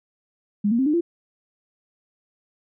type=tone with pitch steps; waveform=sine; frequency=205.6 / 233.5 / 265.1 / 301 / 341.8 Hz; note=G#3 / A#3 / C4 / D4 / F4; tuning=-17 / +3 / +23 / +43 / -37 cents; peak=-17 dBFS; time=0.64-1.01 s; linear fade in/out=10 ms; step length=74 ms; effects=none